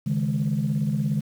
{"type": "chord", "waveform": "sine", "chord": "C# suspended second", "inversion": "none", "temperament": "equal with one note detuned", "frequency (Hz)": [138.59, 155.56, 208.5], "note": ["C#3", "D#3", "G#3"], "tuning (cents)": [0, 0, 7], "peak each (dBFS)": -25, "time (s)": [0.06, 1.21], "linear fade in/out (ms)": 10, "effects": ["tanh soft clip ceiling -15 dBFS", "8-bit"]}